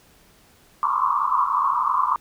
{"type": "band-pass noise", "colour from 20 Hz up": "white", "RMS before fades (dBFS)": -21, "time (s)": [0.83, 2.16], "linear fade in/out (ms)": 0, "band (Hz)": [970, 1200], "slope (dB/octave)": 96, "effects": ["pink hiss -55 dBFS RMS until 2.2 s"]}